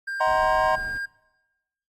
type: tone with pitch glide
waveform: triangle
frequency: 1592 to 1608.6 Hz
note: G6 to G6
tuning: +26 to +44 cents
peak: -26 dBFS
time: 0.07-1.06 s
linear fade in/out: 10 ms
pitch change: +18 cents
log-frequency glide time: 0.33-0.55 s
type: chord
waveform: triangle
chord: C half-diminished seventh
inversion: first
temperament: just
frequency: 627.9 / 753.5 / 941.9 / 1046.5 Hz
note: Eb5 / Gb5 / Bb5 / C6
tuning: +16 / +31 / +18 / 0 cents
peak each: -23 dBFS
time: 0.2-0.76 s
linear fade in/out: 10 ms
type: noise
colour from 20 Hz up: brown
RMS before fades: -40 dBFS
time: 0.27-0.98 s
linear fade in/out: 5 ms
effects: noise-tail reverb RT60 1.0 s tail -20 dB re dry + Opus 48 kbps